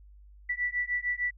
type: beating tone pair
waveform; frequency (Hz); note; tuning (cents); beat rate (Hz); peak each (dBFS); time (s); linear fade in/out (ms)
sine; 1960 / 1966.6; B6 / B6; -14 / -8; 6.6; -31; 0.49-1.31; 10
effects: added 50 Hz sine -50 dBFS peak until 1.37 s